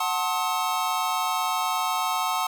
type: chord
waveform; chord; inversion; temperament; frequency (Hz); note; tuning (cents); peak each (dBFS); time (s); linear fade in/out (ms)
square; F# diminished seventh; none; just; 740 / 888 / 1065.6 / 1278.7; F#5 / A5 / C6 / Eb6; 0 / +16 / +31 / +47; -30; 0-2.47; 5
effects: none